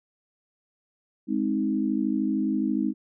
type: chord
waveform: sine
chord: Ab major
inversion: none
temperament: equal with one note detuned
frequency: 207.7 / 261.6 / 314.2 Hz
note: Ab3 / C4 / Eb4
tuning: 0 / 0 / +17 cents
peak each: -27 dBFS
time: 1.27-2.94 s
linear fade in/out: 50 ms
effects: none